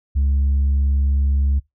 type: tone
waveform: sine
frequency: 69.3 Hz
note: C#2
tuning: in tune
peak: -12 dBFS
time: 0.15-1.6 s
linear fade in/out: 20 ms
effects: noise-tail reverb RT60 0.2 s tail -26 dB re dry + tanh soft clip ceiling -13 dBFS